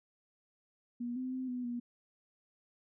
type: tone with pitch steps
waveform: sine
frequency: 240.7 / 256.4 / 258.3 / 248.4 / 240.7 Hz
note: B3 / C4 / C4 / B3 / B3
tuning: -44 / -35 / -22 / +10 / -44 cents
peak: -35 dBFS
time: 1-1.8 s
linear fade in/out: 10 ms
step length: 160 ms
effects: none